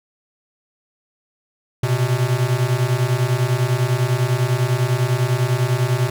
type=beating tone pair; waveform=square; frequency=120 / 130 Hz; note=B2 / C3; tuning=-49 / -11 cents; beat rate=10 Hz; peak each=-20 dBFS; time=1.83-6.1 s; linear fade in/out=5 ms; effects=none